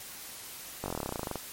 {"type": "slowing click train", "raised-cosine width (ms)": 1, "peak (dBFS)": -19, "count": 18, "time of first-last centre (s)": [0.84, 1.357], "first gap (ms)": 20, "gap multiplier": 1.05, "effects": ["white hiss -44 dBFS RMS until 1.52 s", "MP3 64 kbps"]}